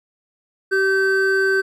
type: tone pair together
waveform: triangle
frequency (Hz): 386 / 1544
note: G4 / G6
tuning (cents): -27 / -27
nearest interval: 2 octaves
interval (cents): 2400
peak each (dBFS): -16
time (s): 0.71-1.62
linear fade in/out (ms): 20
effects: none